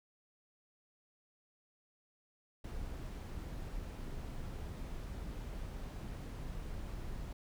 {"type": "noise", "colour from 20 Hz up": "brown", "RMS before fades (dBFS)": -43, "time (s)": [2.64, 7.33], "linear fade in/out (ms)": 5, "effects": []}